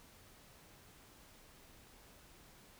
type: silence
effects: pink hiss -61 dBFS RMS until 2.79 s